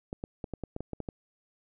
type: clicks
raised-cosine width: 2 ms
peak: -22 dBFS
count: 10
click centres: 0.129 / 0.239 / 0.442 / 0.537 / 0.637 / 0.764 / 0.806 / 0.933 / 1.003 / 1.088 s
effects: none